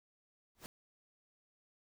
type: noise with exponential growth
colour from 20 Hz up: pink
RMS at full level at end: -43 dBFS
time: 0.55-0.66 s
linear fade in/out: 0 ms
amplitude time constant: 23 ms
effects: none